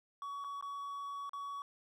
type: tone with dropouts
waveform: triangle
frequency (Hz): 1127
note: C#6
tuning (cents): +28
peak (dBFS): -38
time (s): 0.22-1.62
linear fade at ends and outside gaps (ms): 1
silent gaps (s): 0.441-0.445 / 0.611-0.625 / 1.294-1.333
effects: none